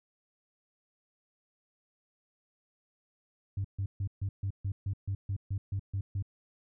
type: tone bursts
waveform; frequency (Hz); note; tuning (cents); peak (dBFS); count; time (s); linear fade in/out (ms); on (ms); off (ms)
sine; 98; G2; 0; -28; 13; 3.57-6.225; 5; 75; 140
effects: tanh soft clip ceiling -27 dBFS